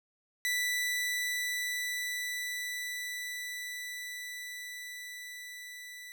sawtooth tone with level ramp, 1975.5 Hz, B6, in tune, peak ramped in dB -25 to -41 dBFS, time 0.45-6.12 s, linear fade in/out 0 ms, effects none

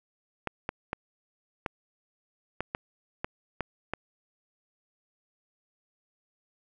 clicks, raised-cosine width 0.5 ms, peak -15 dBFS, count 9, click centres 0.473 / 0.691 / 0.931 / 1.662 / 2.606 / 2.749 / 3.245 / 3.607 / 3.936 s, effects none

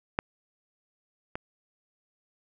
clicks, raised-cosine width 0.5 ms, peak -10 / -18 dBFS, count 2, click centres 0.189 / 1.355 s, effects none

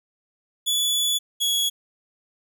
sawtooth tone pair in turn, 3433 / 3351 Hz, A7 / G#7, -43 / +15 cents, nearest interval unison, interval 42 cents, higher first, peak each -17 dBFS, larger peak neither, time 0.66-1.19 / 1.4-1.7 s, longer first, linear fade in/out 20 ms, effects none

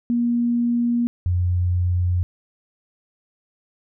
sine tone pair in turn, 238 / 89.15 Hz, A#3 / F2, +36 / +36 cents, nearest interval octave + perfect fourth, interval 1700 cents, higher first, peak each -17 dBFS, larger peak neither, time 0.1-1.07 / 1.26-2.23 s, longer neither, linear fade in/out 0 ms, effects none

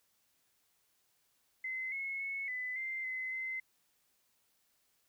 sine tone with pitch steps, 2053 / 2181 / 2198 / 2005 / 2086 / 2042 / 2060 Hz, C7 / C#7 / C#7 / B6 / C7 / C7 / C7, -33 / -29 / -15 / +26 / -6 / -43 / -28 cents, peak -36 dBFS, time 1.64-3.6 s, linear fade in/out 5 ms, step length 280 ms, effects white hiss -75 dBFS RMS until 5.08 s

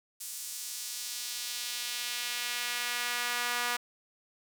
sawtooth tone with high-pass filter sweep, 242.1 Hz, B3, 34 cents flat, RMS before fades -35 dBFS, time 0.2-3.77 s, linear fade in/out 10 ms, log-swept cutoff 8000 to 1200 Hz, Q 0.98, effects none

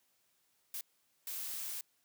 blue noise bursts at uneven times, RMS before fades -41 dBFS, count 2, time 0.74-0.81 / 1.27-1.81 s, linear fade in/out 2 ms, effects white hiss -75 dBFS RMS until 2.04 s + high-pass 80 Hz 12 dB/octave

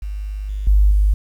sine tone with level steps, 50.6 Hz, G#1, 44 cents flat, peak -23 / -21 / -9 / -11 dBFS, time 0.02-1.14 s, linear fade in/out 5 ms, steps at 0.49 / 0.67 / 0.91 s, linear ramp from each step 2 ms, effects 8-bit

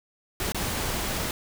pink noise with dropouts, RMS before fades -29 dBFS, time 0.4-1.31 s, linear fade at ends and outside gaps 1 ms, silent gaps 0.521-0.546 s, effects none

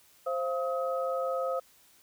sine tone cluster, 526 / 684 / 1269 Hz, C5 / F5 / D#6, +9 / -36 / +34 cents, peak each -30 / -35 / -35 dBFS, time 0.26-1.6 s, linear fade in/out 10 ms, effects white hiss -61 dBFS RMS until 2.02 s

